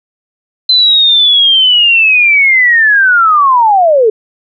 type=linear sweep; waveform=sine; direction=down; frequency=4068 to 415.3 Hz; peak=-4 dBFS; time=0.69-4.1 s; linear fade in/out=5 ms; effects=none